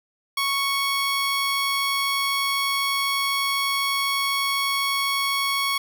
15% pulse tone, 1108 Hz, C#6, 1 cent flat, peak -15 dBFS, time 0.37-5.78 s, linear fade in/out 5 ms, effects none

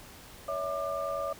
sine tone cluster, 563 / 653 / 1196 Hz, C#5 / E5 / D6, +27 / -17 / +31 cents, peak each -34 / -35 / -35 dBFS, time 0.48-1.33 s, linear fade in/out 5 ms, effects pink hiss -50 dBFS RMS until 1.39 s

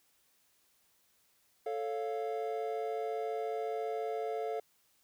triangle chord, A augmented, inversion none, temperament equal, 440 / 554.4 / 698.5 Hz, A4 / C#5 / E#5, 0 / 0 / 0 cents, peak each -34 / -40 / -36 dBFS, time 1.66-4.6 s, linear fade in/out 5 ms, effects white hiss -71 dBFS RMS until 5.03 s

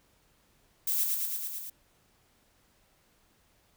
violet noise with echo, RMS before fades -29 dBFS, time 0.87-1.04 s, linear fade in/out 5 ms, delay 110 ms, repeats 6, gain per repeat -2 dB, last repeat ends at 1.7 s, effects pink hiss -67 dBFS RMS until 3.76 s

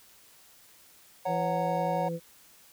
triangle chord, F# major, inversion second, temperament just, 555 / 740 / 925 Hz, C#5 / F#5 / A#5, +2 / 0 / -14 cents, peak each -30 / -29 / -32 dBFS, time 1.25-2.09 s, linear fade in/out 10 ms
harmonic tone, 167.9 Hz, E3, 32 cents sharp, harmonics 1 / 2 / 3, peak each -33 / -42 / -34 dBFS, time 1.26-2.2 s, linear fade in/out 50 ms
effects white hiss -57 dBFS RMS until 2.72 s

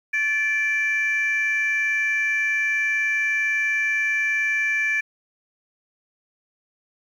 sine tone pair together, 1739.4 / 2349 Hz, A6 / D7, -20 / 0 cents, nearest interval perfect fourth, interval 520 cents, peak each -21 dBFS, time 0.13-5.01 s, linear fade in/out 10 ms, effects tanh soft clip ceiling -15 dBFS + 9-bit

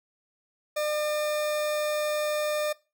40% pulse tone, 602 Hz, D5, 43 cents sharp, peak -25 dBFS, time 0.76-2.73 s, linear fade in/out 10 ms, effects noise-tail reverb RT60 0.3 s tail -21 dB re dry

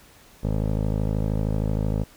15% pulse tone with low-pass filter, 53 Hz, G#1, 36 cents sharp, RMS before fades -24 dBFS, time 0.43-2.04 s, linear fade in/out 10 ms, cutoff 530 Hz, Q 1, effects pink hiss -52 dBFS RMS until 2.16 s

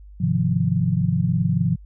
sine chord, F minor seventh, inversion first, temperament equal, 103.83 / 130.81 / 155.56 / 174.61 Hz, Ab2 / C3 / Eb3 / F3, 0 / 0 / 0 / 0 cents, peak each -25 / -23 / -24 / -21 dBFS, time 0.2-1.76 s, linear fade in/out 10 ms, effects added 50 Hz sine -40 dBFS peak until 1.85 s

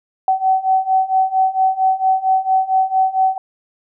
sine beating tone pair, 757 / 761.4 Hz, F#5 / F#5, +39 / +49 cents, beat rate 4.4 Hz, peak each -17 / -15 dBFS, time 0.28-3.38 s, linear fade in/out 2 ms, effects none

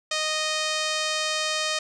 5% pulse tone, 620 Hz, D#5, 6 cents flat, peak -12 dBFS, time 0.11-1.79 s, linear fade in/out 5 ms, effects low-pass 7000 Hz 12 dB/octave

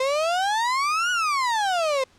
35% pulse exponential two-way sweep, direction up then down, 513 to 1480 to 513 Hz, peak -19 dBFS, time 0-2.04 s, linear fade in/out 5 ms, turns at 1.11 s, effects pink hiss -57 dBFS RMS until 2.18 s + low-pass 7000 Hz 12 dB/octave

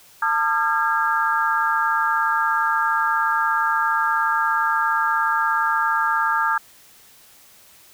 sine tone cluster, 898 / 1209 / 1366 / 1632 Hz, A5 / D6 / F6 / G#6, +35 / +50 / -39 / -31 cents, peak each -23 dBFS, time 0.22-6.58 s, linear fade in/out 5 ms, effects white hiss -50 dBFS RMS until 7.93 s

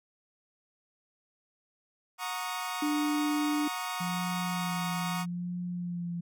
sawtooth chord, D# minor seventh, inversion first, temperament equal with one note detuned, 729 / 932.3 / 1108.7 / 1244.5 Hz, F#5 / A#5 / C#6 / D#6, -26 / 0 / 0 / 0 cents, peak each -35 dBFS, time 2.18-5.26 s, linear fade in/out 50 ms
sine tone, 297 Hz, D4, 20 cents sharp, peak -27 dBFS, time 2.82-3.68 s, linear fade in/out 5 ms
sine tone with vibrato, 174.61 Hz, F3, in tune, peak -32 dBFS, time 4-6.21 s, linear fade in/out 10 ms, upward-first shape sine, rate 0.78 Hz, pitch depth 28 cents each way
effects none

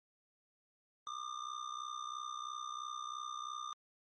square tone with amplitude modulation, 1202 Hz, D6, 40 cents sharp, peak -38 dBFS, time 1.07-3.73 s, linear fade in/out 0 ms, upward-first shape sine, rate 63 Hz, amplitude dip 80%, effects MP3 32 kbps

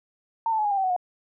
sine tone with pitch steps, 910 / 880 / 851 / 823 / 795.9 / 769.6 / 744.3 / 719.8 Hz, A#5 / A5 / G#5 / G#5 / G5 / G5 / F#5 / F#5, -42 / 0 / +42 / -16 / +26 / -32 / +10 / -48 cents, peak -21 dBFS, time 0.46-0.964 s, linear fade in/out 2 ms, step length 63 ms, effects none

